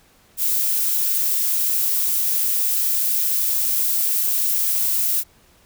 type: noise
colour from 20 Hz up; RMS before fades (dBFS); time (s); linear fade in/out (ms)
violet; -20; 0.37-5.24; 50
effects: pink hiss -55 dBFS RMS until 5.65 s